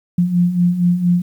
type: beating tone pair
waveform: sine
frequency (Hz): 173.1 / 177.4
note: F3 / F3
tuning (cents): -15 / +27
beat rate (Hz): 4.3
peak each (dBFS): -19 / -13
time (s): 0.18-1.22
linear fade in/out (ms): 5
effects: 8-bit

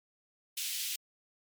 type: high-pass noise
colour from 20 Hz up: pink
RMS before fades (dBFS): -36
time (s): 0.57-0.96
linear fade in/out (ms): 5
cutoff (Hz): 2700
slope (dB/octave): 24
effects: MP3 96 kbps

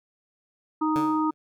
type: harmonic tone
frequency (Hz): 311.1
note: D#4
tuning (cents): 0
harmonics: 1 / 3 / 4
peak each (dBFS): -23 / -28 / -29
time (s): 0.81-1.31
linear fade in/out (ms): 10
type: tone with exponential decay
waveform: 15% pulse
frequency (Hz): 146.83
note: D3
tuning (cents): 0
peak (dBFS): -22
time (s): 0.96-1.34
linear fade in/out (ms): 0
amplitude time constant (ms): 81
effects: none

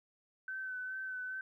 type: tone with vibrato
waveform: sine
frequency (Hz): 1523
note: F#6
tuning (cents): +50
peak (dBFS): -38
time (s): 0.48-1.41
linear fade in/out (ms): 2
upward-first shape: sine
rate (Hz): 2.4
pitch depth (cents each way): 24
effects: 13-bit

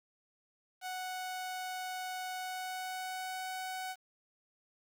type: tone with pitch glide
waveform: sawtooth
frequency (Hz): 740 to 747.7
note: F#5 to F#5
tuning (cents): 0 to +18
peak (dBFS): -34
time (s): 0.81-3.96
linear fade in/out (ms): 50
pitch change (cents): +18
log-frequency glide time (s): 2.36-3.5
effects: 10-bit

